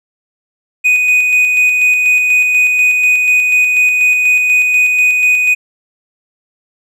triangle tone with tremolo, 2489 Hz, D#7, in tune, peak -5 dBFS, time 0.84-5.55 s, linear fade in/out 20 ms, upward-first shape square, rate 4.1 Hz, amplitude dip 30%, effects none

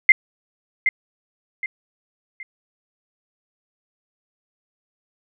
sine tone with echo, 2093 Hz, C7, in tune, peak -5 dBFS, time 0.09-0.12 s, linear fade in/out 2 ms, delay 770 ms, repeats 3, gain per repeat -9 dB, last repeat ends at 2.43 s, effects none

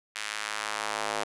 square tone with high-pass filter sweep, 53.1 Hz, G#1, 39 cents sharp, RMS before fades -33 dBFS, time 0.15-1.24 s, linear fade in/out 10 ms, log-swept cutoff 2000 to 620 Hz, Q 1.1, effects resampled to 24000 Hz

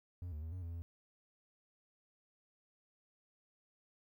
triangle tone with pitch steps, 88.4 / 75.4 / 80.6 / 91.2 / 84.1 / 84.6 Hz, F2 / D2 / E2 / F#2 / E2 / E2, +22 / +46 / -38 / -24 / +35 / +45 cents, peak -39 dBFS, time 0.22-0.82 s, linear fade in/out 0 ms, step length 100 ms, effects 13-bit

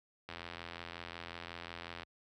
click train, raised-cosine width 0.3 ms, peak -27 dBFS, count 150, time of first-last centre 0.29-2.033 s, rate 85.5 Hz, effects high-pass 60 Hz 12 dB/octave

